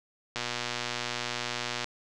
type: click train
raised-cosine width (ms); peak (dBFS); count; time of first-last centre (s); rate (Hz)
0.2; -14; 179; 0.36-1.843; 120
effects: resampled to 24000 Hz + 8-bit